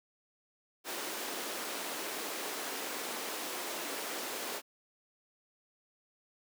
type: high-pass noise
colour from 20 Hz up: pink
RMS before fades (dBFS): -39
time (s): 0.84-4.62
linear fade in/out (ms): 50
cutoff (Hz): 290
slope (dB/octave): 24
effects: none